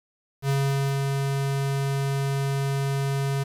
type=tone with ADSR envelope; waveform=square; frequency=138 Hz; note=C#3; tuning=7 cents flat; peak=-21 dBFS; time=0.42-3.44 s; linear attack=70 ms; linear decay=520 ms; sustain=-3 dB; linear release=14 ms; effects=resampled to 32000 Hz + 8-bit